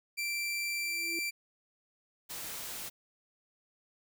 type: tone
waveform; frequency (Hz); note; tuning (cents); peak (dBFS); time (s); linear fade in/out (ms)
sawtooth; 2349; D7; 0; -29; 0.17-1.31; 20
type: tone with exponential growth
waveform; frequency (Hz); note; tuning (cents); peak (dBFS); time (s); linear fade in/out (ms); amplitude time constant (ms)
sine; 335; E4; +28; -37; 0.68-1.19; 1; 110
type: noise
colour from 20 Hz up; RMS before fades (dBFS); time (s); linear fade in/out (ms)
white; -41; 2.29-2.9; 20
effects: none